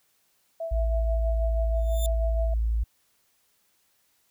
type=tone with tremolo; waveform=sine; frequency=659.3 Hz; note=E5; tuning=in tune; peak=-28 dBFS; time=0.6-2.54 s; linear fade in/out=5 ms; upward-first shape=sine; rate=6.2 Hz; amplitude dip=55%
type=tone; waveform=sine; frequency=55.8 Hz; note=A1; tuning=25 cents sharp; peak=-22 dBFS; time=0.71-2.84 s; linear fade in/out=10 ms
type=tone with exponential growth; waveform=10% pulse; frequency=3561 Hz; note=A7; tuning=20 cents sharp; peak=-23 dBFS; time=1.74-2.06 s; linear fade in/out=0 ms; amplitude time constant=69 ms
effects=white hiss -68 dBFS RMS until 4.3 s